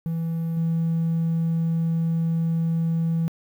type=tone with level steps; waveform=triangle; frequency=164.81 Hz; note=E3; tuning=in tune; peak=-21 / -17 dBFS; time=0.06-3.28 s; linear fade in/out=0 ms; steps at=0.57 s; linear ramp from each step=2 ms; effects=tanh soft clip ceiling -16 dBFS + 9-bit